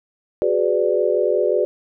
sine chord, G# half-diminished seventh, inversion third, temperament equal with one note detuned, 370 / 415.3 / 499 / 587.3 Hz, F#4 / G#4 / B4 / D5, 0 / 0 / +18 / 0 cents, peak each -21 dBFS, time 0.42-1.65 s, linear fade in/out 0 ms, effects none

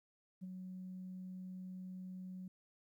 sine tone with ADSR envelope, 185 Hz, F#3, in tune, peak -40 dBFS, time 0.41-2.48 s, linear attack 26 ms, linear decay 22 ms, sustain -4 dB, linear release 4 ms, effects tanh soft clip ceiling -40 dBFS + 13-bit

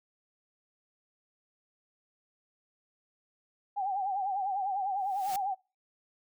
sine tone with vibrato, 782 Hz, G5, 4 cents flat, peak -29 dBFS, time 3.76-5.55 s, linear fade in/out 20 ms, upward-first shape sine, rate 10 Hz, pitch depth 88 cents each way
white noise with exponential growth, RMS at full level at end -38 dBFS, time 4.97-5.36 s, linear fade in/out 1 ms, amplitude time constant 83 ms
effects noise-tail reverb RT60 0.3 s tail -26 dB re dry

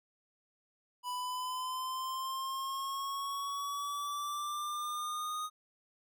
square exponential sweep, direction up, 987.8 to 1244.5 Hz, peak -36 dBFS, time 1.03-5.5 s, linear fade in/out 50 ms, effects none

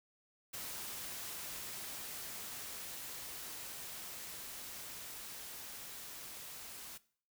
white noise with level ramp, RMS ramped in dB -44 to -49 dBFS, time 0.53-6.98 s, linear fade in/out 10 ms, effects noise-tail reverb RT60 0.5 s tail -19 dB re dry

